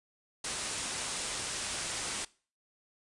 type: low-pass noise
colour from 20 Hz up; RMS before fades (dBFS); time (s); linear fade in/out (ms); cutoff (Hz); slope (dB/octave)
white; -37; 0.44-2.25; 5; 10000; 96
effects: noise-tail reverb RT60 0.4 s tail -22 dB re dry + resampled to 24000 Hz